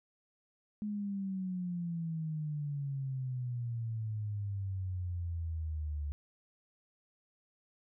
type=exponential sweep; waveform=sine; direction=down; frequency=211.6 to 72.1 Hz; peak=-34 dBFS; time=0.82-6.12 s; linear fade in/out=0 ms; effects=none